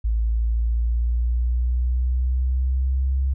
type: linear sweep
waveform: sine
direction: up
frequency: 55 to 67 Hz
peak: -18 dBFS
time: 0.04-3.34 s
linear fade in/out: 10 ms
effects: none